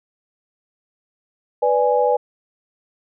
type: chord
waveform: sine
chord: G# diminished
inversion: first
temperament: equal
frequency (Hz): 493.9 / 587.3 / 830.6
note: B4 / D5 / G#5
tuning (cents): 0 / 0 / 0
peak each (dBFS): -17 / -20 / -19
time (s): 1.62-2.17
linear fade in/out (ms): 10
effects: none